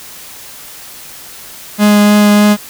45% pulse tone with vibrato, 207.7 Hz, G#3, in tune, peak -5 dBFS, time 1.78-2.57 s, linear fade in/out 50 ms, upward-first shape triangle, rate 3.3 Hz, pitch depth 9 cents each way, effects white hiss -32 dBFS RMS until 2.69 s

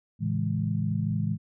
sine chord, A major seventh, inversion none, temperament equal with one note detuned, 110 / 138.59 / 163.39 / 207.7 Hz, A2 / C#3 / E3 / G#3, 0 / 0 / -15 / 0 cents, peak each -29 / -34 / -29 / -31 dBFS, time 0.19-1.38 s, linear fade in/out 50 ms, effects none

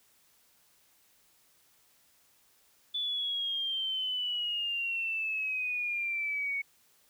sine exponential sweep, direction down, 3481 to 2217 Hz, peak -30 dBFS, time 2.94-6.62 s, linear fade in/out 10 ms, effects white hiss -66 dBFS RMS until 7.09 s

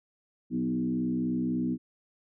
sine tone with frequency modulation, 246.9 Hz, B3, in tune, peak -26 dBFS, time 0.5-1.78 s, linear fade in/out 50 ms, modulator 63.7 Hz, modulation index 1.1, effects none

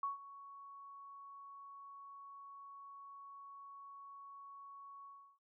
sine tone with ADSR envelope, 1114 Hz, C#6, 8 cents sharp, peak -34 dBFS, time 0.03-5.39 s, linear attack 3 ms, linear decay 140 ms, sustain -17 dB, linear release 340 ms, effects none

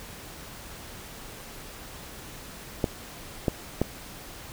clicks, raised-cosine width 2 ms, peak -9 dBFS, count 3, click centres 2.842 / 3.482 / 3.816 s, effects pink hiss -43 dBFS RMS until 4.52 s

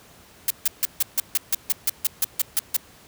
blue noise bursts, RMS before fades -20 dBFS, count 14, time 0.48-2.766 s, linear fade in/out 2 ms, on 24 ms, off 150 ms, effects pink hiss -50 dBFS RMS until 3.07 s + high-pass 60 Hz 12 dB/octave

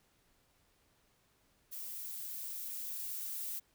violet noise with level ramp, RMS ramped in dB -44 to -40 dBFS, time 1.71-3.6 s, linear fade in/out 20 ms, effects pink hiss -72 dBFS RMS until 3.74 s

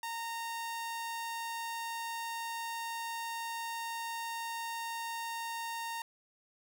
sawtooth tone, 922 Hz, A#5, 19 cents flat, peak -33 dBFS, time 0.03-6.02 s, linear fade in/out 2 ms, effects none

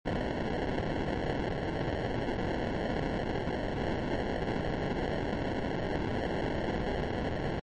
blue noise with sample-and-hold, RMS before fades -32 dBFS, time 0.05-7.6 s, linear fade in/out 10 ms, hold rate 1225 Hz, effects low-pass 3000 Hz 12 dB/octave + MP3 48 kbps

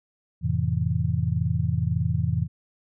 sine chord, F major seventh, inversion none, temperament just, 87.31 / 109.13 / 130.96 / 163.7 Hz, F2 / A2 / C3 / E3, 0 / -14 / +2 / -12 cents, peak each -27 dBFS, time 0.41-2.48 s, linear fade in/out 50 ms, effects none

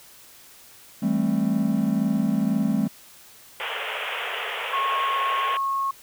triangle chord, A minor seventh, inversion second, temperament just, 165 / 198 / 220 / 264 Hz, E3 / G3 / A3 / C4, +2 / +18 / 0 / +16 cents, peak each -28 / -22 / -22 / -25 dBFS, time 1.02-2.88 s, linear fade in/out 10 ms
white band-pass noise, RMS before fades -30 dBFS, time 3.6-5.57 s, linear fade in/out 0 ms, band 410 to 3300 Hz, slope 96 dB/octave
sine tone, 1091 Hz, C#6, 28 cents flat, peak -22 dBFS, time 4.73-5.91 s, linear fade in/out 5 ms
effects white hiss -49 dBFS RMS until 6.02 s

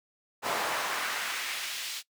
brown noise with high-pass filter sweep, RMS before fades -33 dBFS, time 0.42-2.03 s, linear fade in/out 50 ms, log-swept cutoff 710 to 3700 Hz, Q 1.1, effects noise-tail reverb RT60 0.1 s tail -20 dB re dry

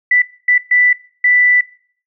sine tone bursts at uneven times, 1979 Hz, B6, 3 cents sharp, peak -8 dBFS, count 4, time 0.11-0.22 / 0.48-0.58 / 0.71-0.93 / 1.24-1.61 s, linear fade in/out 5 ms, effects noise-tail reverb RT60 0.5 s tail -19 dB re dry

